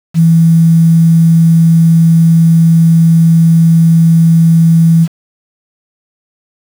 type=tone with quantisation; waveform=sine; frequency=164.81 Hz; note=E3; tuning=in tune; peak=-3 dBFS; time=0.14-5.08 s; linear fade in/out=50 ms; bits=5; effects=none